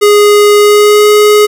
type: tone with pitch glide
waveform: square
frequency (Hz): 413.9 to 419.2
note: G#4 to G#4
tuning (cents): -6 to +16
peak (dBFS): -3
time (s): 0.01-1.47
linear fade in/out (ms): 20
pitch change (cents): +22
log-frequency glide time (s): 0.57-1.08
effects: none